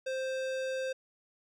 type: tone with hard clipping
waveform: sine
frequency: 524 Hz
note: C5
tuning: 2 cents sharp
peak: -34 dBFS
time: 0.06-0.93 s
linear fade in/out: 10 ms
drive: 18 dB
effects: none

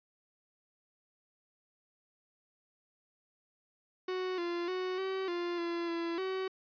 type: tone with pitch steps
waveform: 45% pulse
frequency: 369.9 / 345.8 / 369.5 / 381.7 / 348.4 / 341.2 / 336.8 / 378.3 Hz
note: F#4 / F4 / F#4 / G4 / F4 / F4 / E4 / F#4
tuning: 0 / -17 / -2 / -46 / -4 / -40 / +37 / +38 cents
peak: -33 dBFS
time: 4.08-6.48 s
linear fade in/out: 5 ms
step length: 300 ms
effects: resampled to 11025 Hz

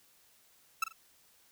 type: tone with echo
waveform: 30% pulse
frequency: 1318.5 Hz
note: E6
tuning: in tune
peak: -24 dBFS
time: 0.82-0.84 s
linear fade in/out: 5 ms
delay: 43 ms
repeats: 2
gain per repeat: -11 dB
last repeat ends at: 0.926 s
effects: white hiss -65 dBFS RMS until 1.51 s

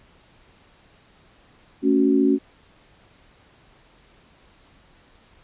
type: chord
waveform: sine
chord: F# minor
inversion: first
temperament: just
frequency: 222 / 277.5 / 370 Hz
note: A3 / C#4 / F#4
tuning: +16 / +2 / 0 cents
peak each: -22 / -17 / -21 dBFS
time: 1.82-2.39 s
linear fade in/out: 50 ms
effects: pink hiss -55 dBFS RMS until 5.43 s + resampled to 8000 Hz

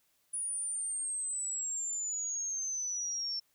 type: exponential sweep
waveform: sine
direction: down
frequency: 9790 to 5400 Hz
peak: -33 dBFS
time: 0.33-3.4 s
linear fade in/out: 10 ms
effects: white hiss -73 dBFS RMS until 3.54 s

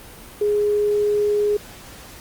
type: tone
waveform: sine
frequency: 415.3 Hz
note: G#4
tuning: in tune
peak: -16 dBFS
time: 0.41-1.57 s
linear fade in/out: 5 ms
effects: pink hiss -41 dBFS RMS until 2.2 s + Opus 32 kbps

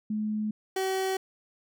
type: tone pair in turn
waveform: sine / 30% pulse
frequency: 213.6 / 380.6 Hz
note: G#3 / F#4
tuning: +49 / +49 cents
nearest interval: minor seventh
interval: 1000 cents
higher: second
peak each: -27 / -24 dBFS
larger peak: second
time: 0.1-0.51 / 0.76-1.17 s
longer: neither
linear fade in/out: 5 ms
effects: none

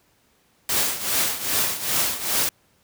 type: noise with tremolo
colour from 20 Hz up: white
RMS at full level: -20 dBFS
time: 0.69-2.49 s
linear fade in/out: 2 ms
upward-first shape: triangle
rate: 2.5 Hz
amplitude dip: 80%
effects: pink hiss -62 dBFS RMS until 2.83 s + high-pass 60 Hz 12 dB/octave

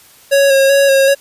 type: tone with vibrato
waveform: square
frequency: 549 Hz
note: C#5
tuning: 17 cents flat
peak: -8 dBFS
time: 0.31-1.15 s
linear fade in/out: 20 ms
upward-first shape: square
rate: 2.6 Hz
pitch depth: 21 cents each way
effects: white hiss -44 dBFS RMS until 1.2 s + resampled to 32000 Hz

